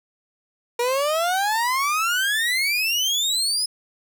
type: exponential sweep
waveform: 30% pulse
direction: up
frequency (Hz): 470.8 to 5150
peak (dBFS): -17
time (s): 0.79-3.66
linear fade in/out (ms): 5
effects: none